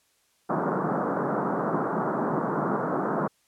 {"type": "band-pass noise", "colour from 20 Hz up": "pink", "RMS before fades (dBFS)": -27, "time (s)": [0.49, 3.28], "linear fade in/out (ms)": 10, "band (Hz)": [150, 1400], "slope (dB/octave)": 48, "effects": ["white hiss -67 dBFS RMS until 3.47 s", "low-pass 11000 Hz 12 dB/octave"]}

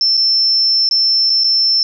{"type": "tone with dropouts", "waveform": "sine", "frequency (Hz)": 5340, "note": "E8", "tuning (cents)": 22, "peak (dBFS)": -10, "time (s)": [0.01, 1.83], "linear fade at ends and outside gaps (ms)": 1, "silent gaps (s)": [[0.17, 0.175], [0.89, 0.911], [1.297, 1.301], [1.437, 1.443]], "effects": []}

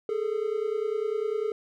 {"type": "tone pair together", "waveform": "triangle", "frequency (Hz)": [415.3, 445.3], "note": ["G#4", "A4"], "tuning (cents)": [0, 21], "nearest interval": "minor second", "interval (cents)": 121, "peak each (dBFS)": [-27, -27], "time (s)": [0.09, 1.52], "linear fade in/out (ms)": 2, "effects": []}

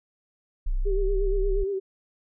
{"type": "tone", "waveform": "sine", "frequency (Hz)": 32.11, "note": "C1", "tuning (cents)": -32, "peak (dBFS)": -22, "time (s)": [0.66, 1.64], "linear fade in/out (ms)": 10}
{"type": "tone with vibrato", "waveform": "sine", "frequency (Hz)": 392, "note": "G4", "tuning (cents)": 0, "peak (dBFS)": -25, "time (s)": [0.85, 1.8], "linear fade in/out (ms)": 20, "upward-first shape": "sine", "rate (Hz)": 8.5, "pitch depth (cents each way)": 53}
{"effects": []}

